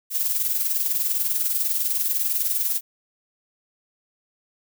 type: noise with tremolo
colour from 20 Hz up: violet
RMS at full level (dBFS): -21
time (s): 0.1-2.81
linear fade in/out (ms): 50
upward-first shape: sine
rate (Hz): 20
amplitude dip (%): 55
effects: none